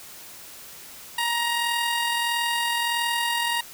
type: tone with amplitude modulation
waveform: 15% pulse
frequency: 941 Hz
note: A#5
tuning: 16 cents sharp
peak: -15 dBFS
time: 1.18-3.61 s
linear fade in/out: 5 ms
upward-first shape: sine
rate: 41.5 Hz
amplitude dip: 30%
effects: white hiss -43 dBFS RMS until 3.73 s